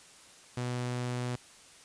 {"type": "tone", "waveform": "sawtooth", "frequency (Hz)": 123.47, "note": "B2", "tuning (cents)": 0, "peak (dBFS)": -28, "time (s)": [0.57, 1.36], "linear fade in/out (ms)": 5, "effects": ["white hiss -55 dBFS RMS until 1.84 s", "resampled to 22050 Hz"]}